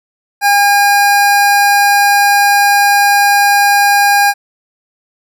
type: tone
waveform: 25% pulse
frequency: 810 Hz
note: G#5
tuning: 43 cents flat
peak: -3 dBFS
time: 0.41-4.34 s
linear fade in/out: 50 ms
effects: none